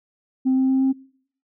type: tone with pitch steps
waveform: sine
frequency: 261 / 262.7 / 264.3 / 266 Hz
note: C4 / C4 / C4 / C4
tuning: -4 / +7 / +18 / +29 cents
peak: -14 dBFS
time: 0.45-0.93 s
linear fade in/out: 20 ms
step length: 120 ms
effects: noise-tail reverb RT60 0.6 s tail -24 dB re dry + tanh soft clip ceiling -13 dBFS